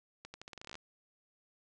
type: accelerating click train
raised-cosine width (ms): 0.2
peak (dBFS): -29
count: 14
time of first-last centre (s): 0.25-0.754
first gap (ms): 90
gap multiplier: 0.84
effects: resampled to 22050 Hz